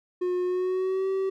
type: tone with pitch glide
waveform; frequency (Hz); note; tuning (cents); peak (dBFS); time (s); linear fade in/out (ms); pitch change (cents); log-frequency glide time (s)
triangle; 360.5 to 384.1; F#4 to G4; -45 to -35; -22; 0.21-1.3; 10; +110; 0.44-1.08
effects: none